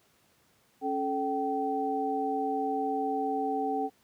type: tone cluster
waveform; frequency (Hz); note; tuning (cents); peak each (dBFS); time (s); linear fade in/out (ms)
sine; 275.2 / 435.5 / 771; C#4 / A4 / G5; -12 / -18 / -29; -33 / -33 / -30; 0.81-3.9; 50
effects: pink hiss -66 dBFS RMS until 4.03 s + high-pass 100 Hz 12 dB/octave